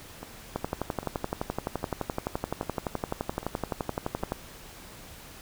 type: two click trains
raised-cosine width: 1 ms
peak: -24 / -14 dBFS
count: 6 / 45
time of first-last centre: 0.23-4.23 / 0.56-4.321 s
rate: 1.25 / 11.7 Hz
effects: pink hiss -47 dBFS RMS until 5.41 s